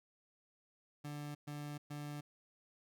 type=tone bursts; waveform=30% pulse; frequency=146.83 Hz; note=D3; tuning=in tune; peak=-40 dBFS; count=3; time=1.04-2.21 s; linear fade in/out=10 ms; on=310 ms; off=120 ms; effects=none